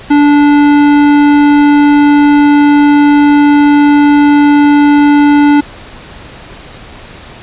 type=tone with tanh clipping; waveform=sine; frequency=290.9 Hz; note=D4; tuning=16 cents flat; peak=-5 dBFS; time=0.1-5.61 s; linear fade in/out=10 ms; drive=17 dB; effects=pink hiss -31 dBFS RMS until 7.42 s + resampled to 8000 Hz